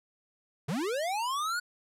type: linear sweep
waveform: square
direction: up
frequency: 123.47 to 1480 Hz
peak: -30 dBFS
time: 0.68-1.6 s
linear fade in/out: 10 ms
effects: low-pass 12000 Hz 12 dB/octave